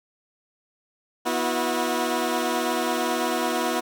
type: tone cluster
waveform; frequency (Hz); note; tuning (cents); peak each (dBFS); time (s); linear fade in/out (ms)
15% pulse; 244.9 / 324.7 / 362.8; B3 / E4 / F#4; -14 / -26 / -34; -21; 1.25-3.81; 20
effects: none